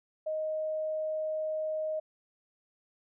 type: tone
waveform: sine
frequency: 624 Hz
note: D#5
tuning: 5 cents sharp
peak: -30 dBFS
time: 0.26-2 s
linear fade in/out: 10 ms
effects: none